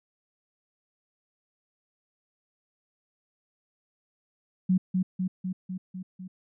sine tone with echo, 185 Hz, F#3, in tune, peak -19 dBFS, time 4.69-4.78 s, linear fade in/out 10 ms, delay 250 ms, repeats 6, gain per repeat -3 dB, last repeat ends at 6.28 s, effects none

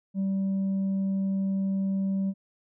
sine tone with tanh clipping, 193.7 Hz, G3, 20 cents flat, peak -25 dBFS, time 0.14-2.34 s, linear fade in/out 50 ms, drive 2 dB, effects none

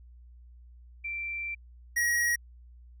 sine / square tone pair in turn, 2349 / 1898.3 Hz, D7 / A#6, 0 / +31 cents, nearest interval major third, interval 369 cents, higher first, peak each -32 / -25 dBFS, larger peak second, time 1.04-1.55 / 1.96-2.36 s, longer first, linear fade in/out 10 ms, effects added 60 Hz sine -49 dBFS peak until 3 s

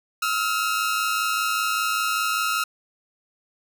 sawtooth tone pair together, 1284 / 1389.1 Hz, E6 / F6, -46 / -10 cents, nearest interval minor second, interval 136 cents, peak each -21 dBFS, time 0.22-2.64 s, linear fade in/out 5 ms, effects none

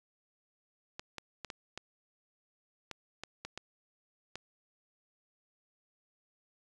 clicks, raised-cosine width 0.2 ms, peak -23 dBFS, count 10, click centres 0.995 / 1.183 / 1.447 / 1.502 / 1.776 / 2.913 / 3.236 / 3.45 / 3.576 / 4.356 s, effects resampled to 24000 Hz

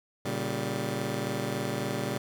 15% pulse chord, G diminished, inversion first, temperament just, 117.6 / 141.12 / 196 Hz, Bb2 / Db3 / G3, +16 / +31 / 0 cents, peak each -28 dBFS, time 0.25-2.18 s, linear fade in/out 5 ms, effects none

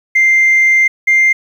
sine tone pair in turn, 2093 / 2101 Hz, C7 / C7, 0 / +7 cents, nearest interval unison, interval 7 cents, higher second, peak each -5 dBFS, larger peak neither, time 0.15-0.88 / 1.07-1.33 s, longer first, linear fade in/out 10 ms, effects tanh soft clip ceiling -4 dBFS + 7-bit

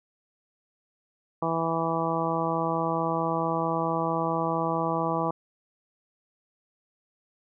harmonic tone, 164.5 Hz, E3, 3 cents flat, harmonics 1 / 2 / 3 / 4 / 5 / 6 / 7, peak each -32 / -32 / -32 / -32 / -32 / -32 / -32 dBFS, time 1.42-5.31 s, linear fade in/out 5 ms, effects none

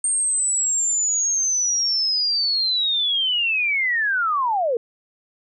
sine linear sweep, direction down, 8710 to 440.1 Hz, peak -18 dBFS, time 0.04-4.77 s, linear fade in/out 2 ms, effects none

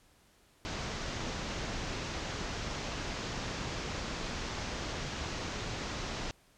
pink low-pass noise, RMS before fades -38 dBFS, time 0.65-6.31 s, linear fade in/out 0 ms, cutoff 6800 Hz, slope 48 dB/octave, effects pink hiss -65 dBFS RMS until 6.57 s + low-pass 12000 Hz 12 dB/octave

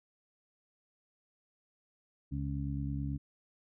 harmonic tone, 69.3 Hz, C#2, in tune, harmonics 1 / 2 / 3 / 4, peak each -38 / -36 / -44 / -40 dBFS, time 2.31-3.18 s, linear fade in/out 20 ms, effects none

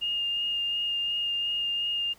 sine tone with vibrato, 2827 Hz, F7, 20 cents sharp, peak -26 dBFS, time 0.01-2.14 s, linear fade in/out 20 ms, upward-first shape sine, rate 2.8 Hz, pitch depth 12 cents each way, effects pink hiss -57 dBFS RMS until 2.18 s

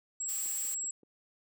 sine tone, 7660 Hz, A#8, 46 cents sharp, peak -33 dBFS, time 0.2-0.91 s, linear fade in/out 5 ms
blue noise, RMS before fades -41 dBFS, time 0.28-0.75 s, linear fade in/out 10 ms
click train, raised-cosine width 3 ms, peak -38 dBFS, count 4, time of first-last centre 0.46-1.033 s, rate 5.24 Hz
effects high-pass 400 Hz 12 dB/octave

